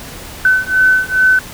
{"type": "beating tone pair", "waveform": "sine", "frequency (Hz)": [1515, 1517.4], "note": ["F#6", "F#6"], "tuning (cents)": [40, 43], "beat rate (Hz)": 2.4, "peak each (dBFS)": -12, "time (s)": [0.45, 1.39], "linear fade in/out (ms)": 2, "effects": ["pink hiss -31 dBFS RMS until 1.53 s"]}